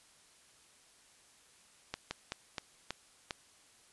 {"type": "slowing click train", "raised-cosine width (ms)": 0.2, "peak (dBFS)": -19, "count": 6, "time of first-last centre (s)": [1.94, 3.308], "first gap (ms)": 170, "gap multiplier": 1.24, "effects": ["white hiss -63 dBFS RMS until 3.92 s", "resampled to 24000 Hz"]}